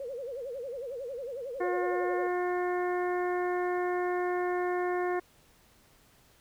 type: tone with vibrato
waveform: sine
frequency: 512 Hz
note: C5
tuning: 38 cents flat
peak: -35 dBFS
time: 0-2.27 s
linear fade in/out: 2 ms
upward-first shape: sine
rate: 11 Hz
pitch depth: 170 cents each way
type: harmonic tone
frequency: 358.1 Hz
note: F4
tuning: 43 cents sharp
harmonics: 1 / 2 / 3 / 4 / 5 / 6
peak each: -29 / -34 / -39 / -43 / -40 / -47 dBFS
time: 1.6-5.2 s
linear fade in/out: 10 ms
effects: pink hiss -62 dBFS RMS until 6.4 s